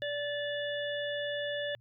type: harmonic tone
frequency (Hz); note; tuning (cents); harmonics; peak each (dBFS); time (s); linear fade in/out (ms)
581; D5; -19; 1 / 3 / 5 / 6; -34 / -38 / -44 / -41; 0.02-1.75; 0
effects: added 118 Hz sine -59 dBFS peak until 1.8 s